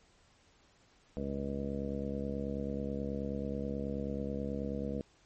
harmonic tone, 69.3 Hz, C#2, in tune, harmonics 1 / 2 / 3 / 4 / 5 / 6 / 7 / 8 / 9, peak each -42 / -44 / -38 / -42 / -49 / -49 / -40 / -51 / -47 dBFS, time 1.17-5.01 s, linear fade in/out 0 ms, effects pink hiss -66 dBFS RMS until 5.25 s + MP3 32 kbps

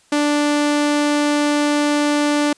sawtooth tone, 293.7 Hz, D4, in tune, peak -11 dBFS, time 0.12-2.53 s, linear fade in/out 5 ms, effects white hiss -55 dBFS RMS until 2.57 s + resampled to 22050 Hz

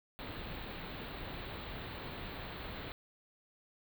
pink band-stop noise, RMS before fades -44 dBFS, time 0.19-2.92 s, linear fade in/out 0 ms, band 4300 to 16000 Hz, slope 96 dB/octave, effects none

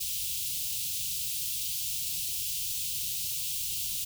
white band-stop noise, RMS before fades -33 dBFS, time 0-4.05 s, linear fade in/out 10 ms, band 160 to 2700 Hz, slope 48 dB/octave, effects none

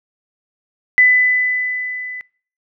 sine tone with level ramp, 2000 Hz, B6, 21 cents sharp, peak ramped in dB -6 to -26 dBFS, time 0.98-2.21 s, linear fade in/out 0 ms, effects noise-tail reverb RT60 0.5 s tail -25 dB re dry

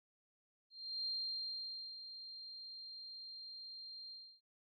sine tone with ADSR envelope, 4186 Hz, C8, in tune, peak -37 dBFS, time 0.7-4.41 s, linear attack 360 ms, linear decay 910 ms, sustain -11 dB, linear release 300 ms, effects none

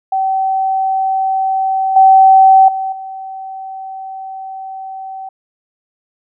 sine tone with level steps, 767 Hz, G5, 38 cents flat, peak -12 / -3 / -16 / -24 dBFS, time 0.12-5.29 s, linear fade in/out 5 ms, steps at 1.96 / 2.68 / 2.92 s, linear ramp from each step 5 ms, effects none

